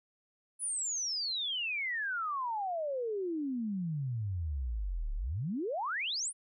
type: exponential two-way sweep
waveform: sine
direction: down then up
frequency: 10230 to 34 to 10230 Hz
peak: -32 dBFS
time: 0.59-6.33 s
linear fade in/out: 50 ms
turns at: 5.14 s
effects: none